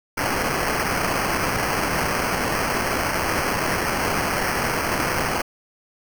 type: noise with sample-and-hold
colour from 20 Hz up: violet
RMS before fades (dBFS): -23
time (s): 0.17-5.42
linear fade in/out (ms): 10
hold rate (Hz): 3675
effects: none